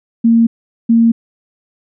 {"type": "tone pair in turn", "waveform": "sine", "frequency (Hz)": [230, 230], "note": ["A#3", "A#3"], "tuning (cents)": [-23, -23], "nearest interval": "unison", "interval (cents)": 0, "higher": "neither", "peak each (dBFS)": -6, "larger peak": "neither", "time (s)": [[0.24, 0.47], [0.89, 1.12]], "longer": "neither", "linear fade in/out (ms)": 10, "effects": []}